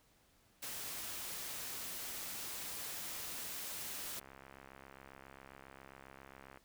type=noise; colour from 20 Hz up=white; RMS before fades=-44 dBFS; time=0.62-4.2 s; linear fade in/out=10 ms
type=click train; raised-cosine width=0.5 ms; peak=-38 dBFS; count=163; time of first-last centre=4.17-6.574 s; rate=67.4 Hz
effects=pink hiss -70 dBFS RMS until 6.64 s